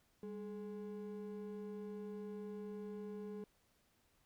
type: ring-modulated tone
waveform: triangle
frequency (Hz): 311.1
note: D#4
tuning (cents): 0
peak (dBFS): -39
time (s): 0.23-3.44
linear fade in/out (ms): 2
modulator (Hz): 112
effects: pink hiss -75 dBFS RMS until 4.25 s